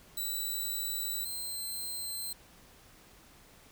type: tone pair in turn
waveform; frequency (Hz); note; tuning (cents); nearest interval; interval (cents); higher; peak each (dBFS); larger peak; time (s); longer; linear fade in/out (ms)
5% pulse; 3951 / 4114; B7 / C8; 0 / -30; minor second; 70; second; -25 / -29; first; 0.17-1.25 / 1.25-2.33; neither; 5
effects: pink hiss -58 dBFS RMS until 3.71 s